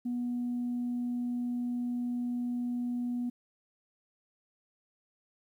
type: tone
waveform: sine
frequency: 243.5 Hz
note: B3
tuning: 24 cents flat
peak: -29 dBFS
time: 0.05-3.3 s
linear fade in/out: 10 ms
effects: tanh soft clip ceiling -27 dBFS + 11-bit